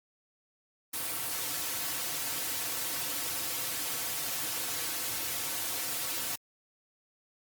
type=noise with comb filter; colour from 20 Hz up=white; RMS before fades=-34 dBFS; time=0.93-6.36 s; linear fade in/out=10 ms; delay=4.9 ms; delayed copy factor=-0.9; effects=high-pass 100 Hz 12 dB/octave + Opus 32 kbps

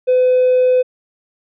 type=tone with hard clipping; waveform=triangle; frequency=506 Hz; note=B4; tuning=42 cents sharp; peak=-10 dBFS; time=0.07-0.83 s; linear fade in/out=20 ms; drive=4 dB; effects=resampled to 8000 Hz

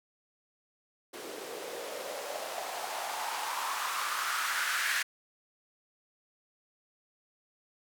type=noise with band-pass filter sweep; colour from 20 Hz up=blue; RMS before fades=-35 dBFS; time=1.13-5.03 s; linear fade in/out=10 ms; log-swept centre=370 to 1700 Hz; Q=3.5; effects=none

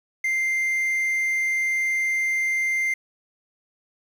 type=tone with quantisation; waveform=triangle; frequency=2093 Hz; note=C7; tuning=in tune; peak=-19 dBFS; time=0.24-2.94 s; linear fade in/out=5 ms; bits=8; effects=none

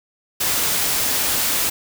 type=noise; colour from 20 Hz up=white; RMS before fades=-20 dBFS; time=0.4-1.7 s; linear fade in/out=10 ms; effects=none

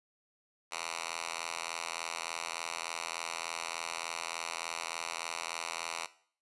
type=tone with high-pass filter; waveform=5% pulse; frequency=83.4 Hz; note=E2; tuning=21 cents sharp; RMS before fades=-39 dBFS; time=0.71-6.07 s; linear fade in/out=20 ms; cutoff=1300 Hz; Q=0.71; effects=noise-tail reverb RT60 0.5 s tail -17 dB re dry + resampled to 24000 Hz

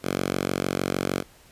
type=tone with high-pass filter; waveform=5% pulse; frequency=46.54 Hz; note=F#1; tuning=11 cents sharp; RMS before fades=-27 dBFS; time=0.02-1.24 s; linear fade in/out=50 ms; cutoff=150 Hz; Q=0.74; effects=pink hiss -54 dBFS RMS until 1.51 s + resampled to 32000 Hz

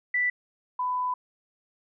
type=tone pair in turn; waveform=sine; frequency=1975.5 / 999.2 Hz; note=B6 / B5; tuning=0 / +20 cents; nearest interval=octave; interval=1180 cents; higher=first; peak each=-22 / -25 dBFS; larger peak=first; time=0.14-0.3 / 0.79-1.14 s; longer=second; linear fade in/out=5 ms; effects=none

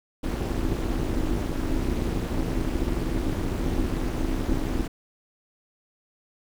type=noise with amplitude modulation; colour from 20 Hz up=brown; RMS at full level=-22 dBFS; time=0.23-4.88 s; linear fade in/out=10 ms; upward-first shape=sine; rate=292 Hz; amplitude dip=95%; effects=none

